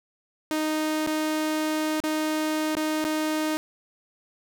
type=tone with dropouts; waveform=sawtooth; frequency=310 Hz; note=D#4; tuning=6 cents flat; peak=-20 dBFS; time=0.51-3.57 s; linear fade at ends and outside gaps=0 ms; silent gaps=1.064-1.073 / 2.002-2.038 / 2.752-2.768 / 3.042-3.05 s; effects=none